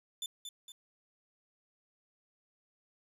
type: tone with echo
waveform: sawtooth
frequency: 3520 Hz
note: A7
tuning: in tune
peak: -33 dBFS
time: 0.22-0.26 s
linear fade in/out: 2 ms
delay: 230 ms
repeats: 2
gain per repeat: -6 dB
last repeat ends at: 0.72 s
effects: resampled to 32000 Hz + 11-bit